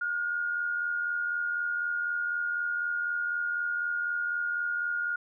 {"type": "tone pair together", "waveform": "sine", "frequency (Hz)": [1425, 1509], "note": ["F6", "F#6"], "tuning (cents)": [34, 34], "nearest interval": "minor second", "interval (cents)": 100, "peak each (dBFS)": [-28, -38], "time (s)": [0.01, 5.16], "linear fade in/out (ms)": 5, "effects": []}